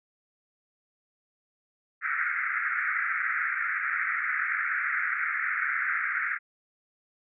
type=band-pass noise; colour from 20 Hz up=pink; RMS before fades=-29 dBFS; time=2.01-6.39 s; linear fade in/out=50 ms; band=1300 to 2200 Hz; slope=96 dB/octave; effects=none